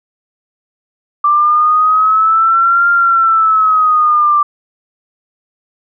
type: exponential two-way sweep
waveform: sine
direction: up then down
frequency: 1174.7 to 1396.9 to 1174.7 Hz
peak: -7 dBFS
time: 1.24-4.43 s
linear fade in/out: 5 ms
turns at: 2.9 s
effects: none